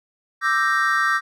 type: chord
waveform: triangle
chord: E half-diminished seventh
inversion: third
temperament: equal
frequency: 1174.7 / 1318.5 / 1568 / 1864.7 Hz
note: D6 / E6 / G6 / Bb6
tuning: 0 / 0 / 0 / 0 cents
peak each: -21 / -22 / -20 / -21 dBFS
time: 0.41-1.21 s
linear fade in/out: 50 ms
effects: none